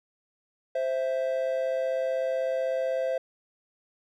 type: tone pair together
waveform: triangle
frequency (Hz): 523.3 / 659.3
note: C5 / E5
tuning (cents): 0 / 0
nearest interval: major third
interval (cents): 400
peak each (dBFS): -25 / -28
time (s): 0.75-3.18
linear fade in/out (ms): 5
effects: none